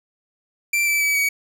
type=tone with pitch steps; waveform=45% pulse; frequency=2349 / 2319 / 2290 / 2261 Hz; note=D7 / D7 / D7 / C#7; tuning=0 / -22 / -44 / +34 cents; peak=-17 dBFS; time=0.73-1.29 s; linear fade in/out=5 ms; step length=140 ms; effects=8-bit